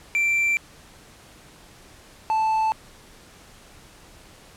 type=tone pair in turn; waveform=triangle; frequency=2349 / 878.3 Hz; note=D7 / A5; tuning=0 / -3 cents; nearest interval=octave + perfect fourth; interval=1703 cents; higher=first; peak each=-17 dBFS; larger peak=neither; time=0.15-0.57 / 2.3-2.72 s; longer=neither; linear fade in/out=0 ms; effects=pink hiss -49 dBFS RMS until 4.56 s + low-pass 11000 Hz 12 dB/octave